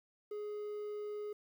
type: tone with quantisation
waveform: triangle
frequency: 417.9 Hz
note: G#4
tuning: 11 cents sharp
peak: -37 dBFS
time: 0.31-1.33 s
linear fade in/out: 5 ms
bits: 11
effects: none